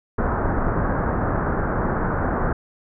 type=low-pass noise; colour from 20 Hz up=pink; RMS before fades=-22 dBFS; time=0.18-2.53 s; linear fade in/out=5 ms; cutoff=1600 Hz; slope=48 dB/octave; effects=none

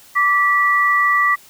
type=tone pair together; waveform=sine; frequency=1166.6 / 1954 Hz; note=D6 / B6; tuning=-12 / -19 cents; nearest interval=major sixth; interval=893 cents; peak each=-15 dBFS; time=0.15-1.36 s; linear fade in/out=20 ms; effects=white hiss -46 dBFS RMS until 1.49 s

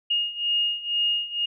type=beating tone pair; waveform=sine; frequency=2849 / 2851.1 Hz; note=F7 / F7; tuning=+34 / +35 cents; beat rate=2.1 Hz; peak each=-27 / -24 dBFS; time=0.1-1.46 s; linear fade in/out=10 ms; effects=none

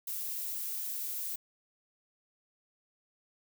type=noise; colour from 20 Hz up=violet; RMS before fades=-37 dBFS; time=0.07-1.36 s; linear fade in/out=5 ms; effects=none

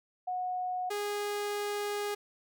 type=tone pair in turn; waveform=sine / sawtooth; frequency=731 / 411.8 Hz; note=F#5 / G#4; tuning=-21 / -15 cents; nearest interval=minor seventh; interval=994 cents; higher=first; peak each=-31 / -28 dBFS; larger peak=second; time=0.27-0.9 / 0.9-2.15 s; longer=second; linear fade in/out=10 ms; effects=none

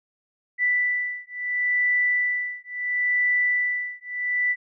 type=beating tone pair; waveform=sine; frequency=1977 / 1977.73 Hz; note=B6 / B6; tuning=+1 / +2 cents; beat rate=0.73 Hz; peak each=-24 dBFS; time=0.58-4.56 s; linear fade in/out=50 ms; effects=none

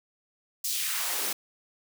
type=noise with high-pass filter sweep; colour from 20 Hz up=white; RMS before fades=-30 dBFS; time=0.64-1.33 s; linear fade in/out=5 ms; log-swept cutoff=5700 to 210 Hz; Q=1.3; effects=none

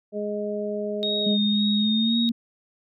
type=harmonic tone; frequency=208.1 Hz; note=G#3; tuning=4 cents sharp; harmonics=1 / 2 / 3; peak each=-31 / -29 / -30 dBFS; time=0.12-1.38 s; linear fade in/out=50 ms
type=tone with vibrato; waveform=sine; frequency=3729 Hz; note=A#7; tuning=in tune; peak=-24 dBFS; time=1.03-2.29 s; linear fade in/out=0 ms; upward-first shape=sine; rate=1.9 Hz; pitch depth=19 cents each way
type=tone with pitch glide; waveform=sine; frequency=207.7 to 231.8 Hz; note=G#3 to A#3; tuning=0 to -10 cents; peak=-20 dBFS; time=1.26-2.32 s; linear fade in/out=10 ms; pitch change=+190 cents; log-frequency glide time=1.76-2.17 s
effects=none

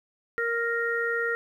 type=harmonic tone; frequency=466.2 Hz; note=A#4; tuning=in tune; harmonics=1 / 3 / 4; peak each=-29 / -29 / -29 dBFS; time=0.38-1.35 s; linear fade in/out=0 ms; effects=10-bit

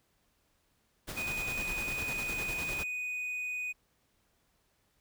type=noise with tremolo; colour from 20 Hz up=pink; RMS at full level=-39 dBFS; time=1.07-2.84 s; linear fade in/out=20 ms; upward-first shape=square; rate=9.9 Hz; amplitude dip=40%
type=tone; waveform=triangle; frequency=2486 Hz; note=D#7; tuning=2 cents flat; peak=-32 dBFS; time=1.16-3.73 s; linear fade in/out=20 ms
effects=pink hiss -73 dBFS RMS until 5 s

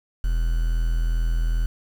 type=tone with quantisation; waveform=triangle; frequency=41.2 Hz; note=E1; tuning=in tune; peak=-17 dBFS; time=0.24-1.66 s; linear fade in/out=0 ms; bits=7; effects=none

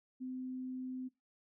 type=tone; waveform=sine; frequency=256.6 Hz; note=C4; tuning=34 cents flat; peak=-39 dBFS; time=0.2-1.09 s; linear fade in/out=20 ms; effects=noise-tail reverb RT60 0.2 s tail -18 dB re dry

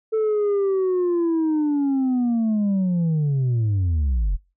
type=linear sweep; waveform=sine; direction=down; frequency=443.5 to 41.2 Hz; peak=-15 dBFS; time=0.12-4.37 s; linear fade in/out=20 ms; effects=noise-tail reverb RT60 0.3 s tail -26 dB re dry + tanh soft clip ceiling -17 dBFS

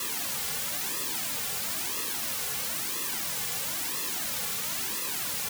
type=noise with flanger; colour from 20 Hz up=white; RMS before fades=-32 dBFS; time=0-5.49 s; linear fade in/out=5 ms; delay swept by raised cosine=1.3 to 3.2 ms; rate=1 Hz; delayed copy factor=-1; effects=none

